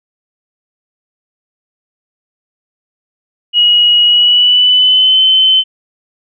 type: tone with pitch glide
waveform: sine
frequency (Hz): 2901 to 3063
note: F#7 to G7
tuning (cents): -35 to -41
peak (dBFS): -5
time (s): 3.53-5.64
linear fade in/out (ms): 50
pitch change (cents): +94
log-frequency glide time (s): 4.05-5.2
effects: none